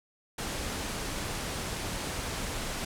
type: low-pass noise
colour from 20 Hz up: pink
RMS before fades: -35 dBFS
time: 0.38-2.85 s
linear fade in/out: 5 ms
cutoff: 11000 Hz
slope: 24 dB/octave
effects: none